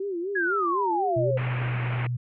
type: tone with vibrato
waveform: sine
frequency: 370 Hz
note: F#4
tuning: in tune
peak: -27 dBFS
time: 0-1.31 s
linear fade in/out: 5 ms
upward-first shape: sine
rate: 4 Hz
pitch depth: 160 cents each way
type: exponential sweep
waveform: sine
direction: down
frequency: 1701 to 510 Hz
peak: -23 dBFS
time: 0.35-1.38 s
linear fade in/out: 10 ms
type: tone with pitch glide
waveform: sine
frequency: 125.6 to 122.31 Hz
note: B2 to B2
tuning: +30 to -16 cents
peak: -25 dBFS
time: 1.16-2.17 s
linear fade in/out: 10 ms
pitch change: -46 cents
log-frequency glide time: 1.33-1.84 s
type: low-pass noise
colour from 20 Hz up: white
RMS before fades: -35 dBFS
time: 1.37-2.07 s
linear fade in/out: 5 ms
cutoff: 2600 Hz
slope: 48 dB/octave
effects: none